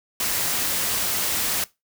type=noise; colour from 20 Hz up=white; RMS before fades=-24 dBFS; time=0.2-1.64 s; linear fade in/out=2 ms; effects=noise-tail reverb RT60 0.2 s tail -19 dB re dry